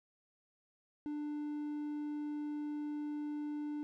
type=tone; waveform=triangle; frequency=296.6 Hz; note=D4; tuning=17 cents sharp; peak=-35 dBFS; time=1.06-3.83 s; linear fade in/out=0 ms; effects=none

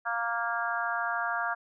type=harmonic tone; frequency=233.1 Hz; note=A#3; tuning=in tune; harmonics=3 / 4 / 5 / 6 / 7; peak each=-34 / -36 / -35 / -33 / -34 dBFS; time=0.05-1.55 s; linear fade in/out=20 ms; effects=none

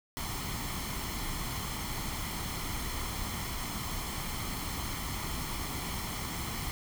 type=noise with comb filter; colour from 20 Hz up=pink; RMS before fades=-36 dBFS; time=0.17-6.71 s; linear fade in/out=0 ms; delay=0.94 ms; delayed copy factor=+0.55; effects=none

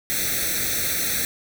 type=noise with comb filter; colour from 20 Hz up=white; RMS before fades=-24 dBFS; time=0.1-1.25 s; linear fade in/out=0 ms; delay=0.5 ms; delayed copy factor=+1; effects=none

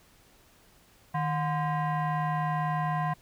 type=tone with frequency modulation; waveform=sine; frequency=155.56 Hz; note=D#3; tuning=in tune; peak=-25 dBFS; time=1.14-3.14 s; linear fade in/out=10 ms; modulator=878 Hz; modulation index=1.2; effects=tanh soft clip ceiling -21 dBFS + pink hiss -60 dBFS RMS until 3.21 s

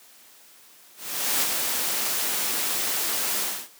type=noise with ADSR envelope; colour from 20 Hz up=white; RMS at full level=-22 dBFS; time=0.96-3.69 s; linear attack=460 ms; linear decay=28 ms; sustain=-4 dB; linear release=270 ms; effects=white hiss -52 dBFS RMS until 3.79 s + high-pass 200 Hz 12 dB/octave

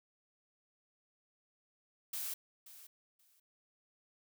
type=noise with echo; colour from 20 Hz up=blue; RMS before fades=-40 dBFS; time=2.13-2.34 s; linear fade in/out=5 ms; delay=530 ms; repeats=2; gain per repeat=-15 dB; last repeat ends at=3.4 s; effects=none

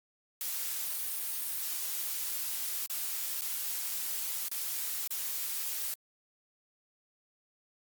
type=noise with dropouts; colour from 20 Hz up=blue; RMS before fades=-35 dBFS; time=0.41-5.94 s; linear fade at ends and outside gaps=1 ms; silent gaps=2.862-2.899 / 3.41-3.419 / 4.484-4.514 / 5.074-5.107 s; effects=Opus 48 kbps

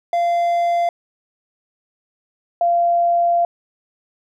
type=tone pair in turn; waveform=triangle / sine; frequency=690 / 690 Hz; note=F5 / F5; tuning=-21 / -21 cents; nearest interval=unison; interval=0 cents; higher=neither; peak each=-13 dBFS; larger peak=neither; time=0.13-0.89 / 2.61-3.45 s; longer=second; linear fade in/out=2 ms; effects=none

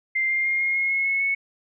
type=tone with pitch steps; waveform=sine; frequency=2093 / 2109 / 2125 / 2141 / 2157 / 2173 / 2189 / 2206 Hz; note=C7 / C7 / C7 / C7 / C#7 / C#7 / C#7 / C#7; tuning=0 / +13 / +26 / +39 / -48 / -35 / -22 / -9 cents; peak=-20 dBFS; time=0.15-1.35 s; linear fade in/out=10 ms; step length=150 ms; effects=none

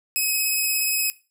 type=tone with vibrato; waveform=5% pulse; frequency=2549 Hz; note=D#7; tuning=41 cents sharp; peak=-12 dBFS; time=0.16-1.1 s; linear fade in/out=0 ms; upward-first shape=sine; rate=17 Hz; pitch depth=10 cents each way; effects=noise-tail reverb RT60 0.3 s tail -18 dB re dry

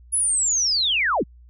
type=linear sweep; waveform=sine; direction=down; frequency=10548 to 97.9 Hz; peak=-18 dBFS; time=0.12-1.24 s; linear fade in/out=20 ms; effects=added 60 Hz sine -45 dBFS peak until 1.49 s

